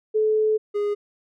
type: tone pair in turn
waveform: sine / triangle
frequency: 432.1 / 412.3 Hz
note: A4 / G#4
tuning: -31 / -13 cents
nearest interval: minor second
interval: 82 cents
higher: first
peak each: -17 / -19 dBFS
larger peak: first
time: 0.14-0.58 / 0.74-0.95 s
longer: first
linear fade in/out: 20 ms
effects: none